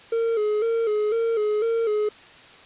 triangle tone with vibrato, 440 Hz, A4, in tune, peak -18 dBFS, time 0.12-2.09 s, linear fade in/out 5 ms, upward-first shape square, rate 2 Hz, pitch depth 71 cents each way, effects white hiss -47 dBFS RMS until 2.65 s + resampled to 8000 Hz

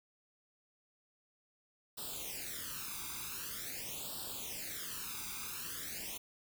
white noise with flanger, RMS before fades -43 dBFS, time 1.97-6.18 s, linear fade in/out 10 ms, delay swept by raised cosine 0.23 to 0.83 ms, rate 0.45 Hz, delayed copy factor +0.9, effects none

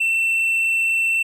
triangle tone, 2688 Hz, E7, 33 cents sharp, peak -15 dBFS, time 0-1.23 s, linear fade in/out 10 ms, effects none

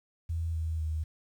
sine tone with pitch steps, 82.5 / 80.52 / 78.59 Hz, E2 / E2 / D#2, +2 / -40 / +18 cents, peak -29 dBFS, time 0.29-1.04 s, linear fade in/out 10 ms, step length 250 ms, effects 10-bit

